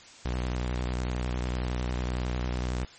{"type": "tone with vibrato", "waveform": "sawtooth", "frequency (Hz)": 61.74, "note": "B1", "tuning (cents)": 0, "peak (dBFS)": -24, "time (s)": [0.25, 2.85], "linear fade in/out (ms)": 5, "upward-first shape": "sine", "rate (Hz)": 11, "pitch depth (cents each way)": 56, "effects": ["white hiss -50 dBFS RMS until 2.98 s", "MP3 32 kbps"]}